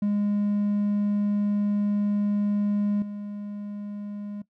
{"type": "tone with level steps", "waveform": "triangle", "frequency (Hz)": 205.5, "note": "G#3", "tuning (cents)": -18, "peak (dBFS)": [-19, -30], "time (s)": [0.02, 4.42], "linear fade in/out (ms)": 5, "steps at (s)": 3.02, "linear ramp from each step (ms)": 2, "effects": ["noise-tail reverb RT60 0.1 s tail -18 dB re dry", "tanh soft clip ceiling -15 dBFS"]}